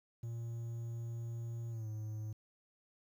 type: tone with pitch glide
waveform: triangle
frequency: 116.5 to 108.07 Hz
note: A#2 to A2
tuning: -1 to -31 cents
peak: -37 dBFS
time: 0.23-2.33 s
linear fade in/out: 5 ms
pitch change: -130 cents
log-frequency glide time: 1.7-1.88 s
effects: 11-bit